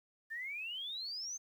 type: exponential sweep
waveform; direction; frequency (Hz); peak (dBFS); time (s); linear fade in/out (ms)
sine; up; 1754 to 6400; -39; 0.3-1.38; 20
effects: 11-bit